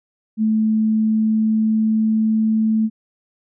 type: tone with pitch glide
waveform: sine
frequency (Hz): 218.2 to 219.6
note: A3 to A3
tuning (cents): -14 to -3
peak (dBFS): -14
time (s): 0.37-2.9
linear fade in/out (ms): 50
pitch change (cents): +11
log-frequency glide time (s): 0.72-2.69
effects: none